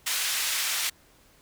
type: band-pass noise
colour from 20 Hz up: pink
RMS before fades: -28 dBFS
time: 0.06-0.9 s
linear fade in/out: 10 ms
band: 2000 to 15000 Hz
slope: 12 dB/octave
effects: pink hiss -59 dBFS RMS until 1.41 s